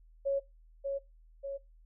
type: tone with echo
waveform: sine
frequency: 553 Hz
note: C#5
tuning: 4 cents flat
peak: -27 dBFS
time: 0.25-0.4 s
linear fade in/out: 20 ms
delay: 590 ms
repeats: 2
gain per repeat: -4 dB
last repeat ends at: 1.58 s
effects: noise-tail reverb RT60 0.2 s tail -19 dB re dry + added 40 Hz sine -56 dBFS peak until 1.85 s